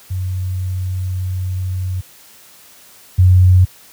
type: tone pair in turn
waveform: sine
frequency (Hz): 92.5 / 91.6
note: F#2 / F#2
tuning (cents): 0 / -17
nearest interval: unison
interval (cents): 17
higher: first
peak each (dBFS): -17 / -5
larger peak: second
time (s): 0.1-2.01 / 3.18-3.65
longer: first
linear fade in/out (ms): 10
effects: white hiss -44 dBFS RMS until 3.92 s + high-pass 60 Hz 12 dB/octave